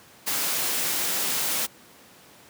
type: noise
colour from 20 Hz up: white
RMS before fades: -26 dBFS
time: 0.26-1.67 s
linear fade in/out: 20 ms
effects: pink hiss -51 dBFS RMS until 2.49 s + high-pass 150 Hz 12 dB/octave